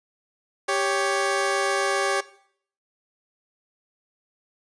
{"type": "tone pair together", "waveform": "15% pulse", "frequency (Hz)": [393.9, 557], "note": ["G4", "C#5"], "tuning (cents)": [8, 8], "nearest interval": "tritone", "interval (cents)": 600, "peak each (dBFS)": -18, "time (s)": [0.68, 2.21], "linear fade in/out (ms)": 10, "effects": ["noise-tail reverb RT60 0.6 s tail -18 dB re dry", "resampled to 22050 Hz"]}